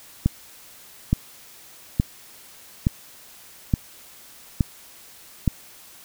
click train, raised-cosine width 5 ms, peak -5 dBFS, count 7, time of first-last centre 0.26-5.477 s, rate 1.15 Hz, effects white hiss -47 dBFS RMS until 6.04 s

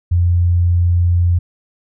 sine tone, 87.31 Hz, F2, in tune, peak -10 dBFS, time 0.11-1.39 s, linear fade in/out 10 ms, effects none

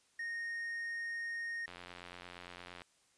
triangle tone, 1854 Hz, A#6, 10 cents flat, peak -36 dBFS, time 0.19-1.66 s, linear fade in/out 5 ms
click train, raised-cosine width 0.3 ms, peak -32 dBFS, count 102, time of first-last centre 1.68-2.819 s, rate 88.7 Hz
effects white hiss -71 dBFS RMS until 3.17 s + resampled to 22050 Hz

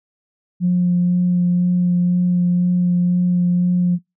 sine tone with vibrato, 177.7 Hz, F3, 30 cents sharp, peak -12 dBFS, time 0.6-3.99 s, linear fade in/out 50 ms, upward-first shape sine, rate 2 Hz, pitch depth 11 cents each way, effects noise-tail reverb RT60 0.2 s tail -25 dB re dry + tanh soft clip ceiling -8 dBFS

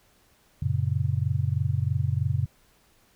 sine chord, F# major, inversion none, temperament just, 92.5 / 115.62 / 138.75 Hz, F#2 / A#2 / C#3, 0 / -14 / +2 cents, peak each -27 dBFS, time 0.62-2.46 s, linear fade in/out 5 ms, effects pink hiss -62 dBFS RMS until 3.15 s

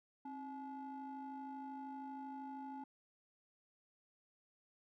triangle ring-modulated tone, 293.7 Hz, D4, in tune, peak -40 dBFS, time 0.25-2.84 s, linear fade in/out 5 ms, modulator 561 Hz, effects none

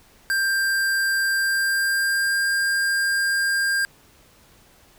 square tone with pitch glide, 1584 to 1601.5 Hz, G6 to G6, +18 to +37 cents, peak -20 dBFS, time 0.3-3.85 s, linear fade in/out 0 ms, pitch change +19 cents, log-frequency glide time 1.34-2.46 s, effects pink hiss -54 dBFS RMS until 4.98 s

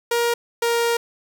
sawtooth tone pair in turn, 472 / 468.5 Hz, A#4 / A#4, +22 / +9 cents, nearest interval unison, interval 13 cents, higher first, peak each -14 dBFS, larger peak neither, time 0.11-0.34 / 0.62-0.97 s, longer second, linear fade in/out 5 ms, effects none

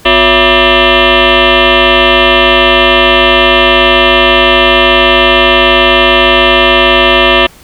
sine tone with frequency modulation, 1174.7 Hz, D6, in tune, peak -3 dBFS, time 0.05-7.47 s, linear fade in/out 10 ms, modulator 307 Hz, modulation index 7, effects pink hiss -38 dBFS RMS until 7.63 s

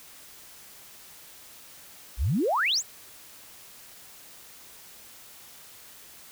sine exponential sweep, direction up, 47.51 to 8330 Hz, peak -22 dBFS, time 2.17-2.83 s, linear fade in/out 50 ms, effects white hiss -49 dBFS RMS until 6.31 s

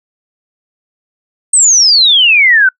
sine exponential sweep, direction down, 8530 to 1480 Hz, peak -4 dBFS, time 1.53-2.69 s, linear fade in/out 5 ms, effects noise-tail reverb RT60 0.1 s tail -26 dB re dry

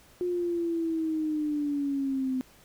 sine linear sweep, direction down, 359 to 255.8 Hz, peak -26 dBFS, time 0.21-2.41 s, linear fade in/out 0 ms, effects pink hiss -57 dBFS RMS until 2.64 s

